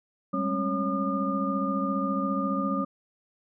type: tone cluster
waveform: sine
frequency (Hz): 194.6 / 209.2 / 272.2 / 554 / 1213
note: G3 / G#3 / C#4 / C#5 / D#6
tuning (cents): -12 / +13 / -31 / -1 / -44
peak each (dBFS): -30 / -35 / -30 / -34 / -30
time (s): 0.33-2.85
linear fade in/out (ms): 10
effects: none